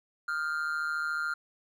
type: tone with amplitude modulation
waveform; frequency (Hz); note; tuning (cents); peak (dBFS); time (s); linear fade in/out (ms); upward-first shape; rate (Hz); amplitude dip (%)
triangle; 1396.9; F6; 0; -24; 0.28-1.34; 5; sine; 154; 75
effects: none